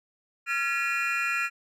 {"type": "tone cluster", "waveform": "triangle", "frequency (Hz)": [1374, 1692, 1918, 2423, 2720], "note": ["F6", "G#6", "A#6", "D#7", "F7"], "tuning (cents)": [-29, 32, 49, -47, -46], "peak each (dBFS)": [-28, -32, -34, -28, -32], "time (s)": [0.46, 1.5], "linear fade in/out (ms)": 50, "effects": []}